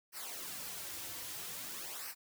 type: noise with flanger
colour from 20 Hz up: white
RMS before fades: -44 dBFS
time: 0.12-2.15 s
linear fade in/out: 50 ms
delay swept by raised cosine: 0.28 to 4.88 ms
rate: 0.51 Hz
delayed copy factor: -0.7
effects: none